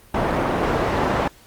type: low-pass noise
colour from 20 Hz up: white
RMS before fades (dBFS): -21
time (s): 0.14-1.28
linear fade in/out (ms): 5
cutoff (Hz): 890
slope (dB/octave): 12
effects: pink hiss -50 dBFS RMS until 1.46 s + Opus 32 kbps